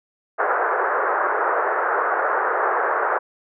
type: band-pass noise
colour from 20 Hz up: white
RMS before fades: -21 dBFS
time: 0.38-3.19 s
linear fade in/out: 20 ms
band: 390 to 1600 Hz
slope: 48 dB/octave
effects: none